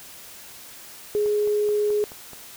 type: tone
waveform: sine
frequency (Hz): 417.8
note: G#4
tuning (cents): +10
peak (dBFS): -19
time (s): 1.15-2.04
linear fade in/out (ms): 0
type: click train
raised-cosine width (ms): 1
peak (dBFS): -27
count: 6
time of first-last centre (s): 1.26-2.333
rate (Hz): 4.66
effects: white hiss -43 dBFS RMS until 2.56 s